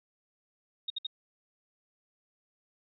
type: tone bursts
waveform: sine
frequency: 3724 Hz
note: A#7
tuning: 2 cents flat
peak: -31 dBFS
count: 3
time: 0.88-1.068 s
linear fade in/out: 5 ms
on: 22 ms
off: 61 ms
effects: none